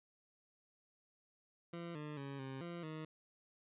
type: tone with pitch steps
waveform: 20% pulse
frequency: 170.4 / 150.2 / 138.8 / 133.6 / 172 / 156.7 Hz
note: F3 / D3 / C#3 / C3 / F3 / D#3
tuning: -42 / +39 / +3 / +36 / -26 / +13 cents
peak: -39 dBFS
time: 1.73-3.05 s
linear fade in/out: 5 ms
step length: 220 ms
effects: resampled to 8000 Hz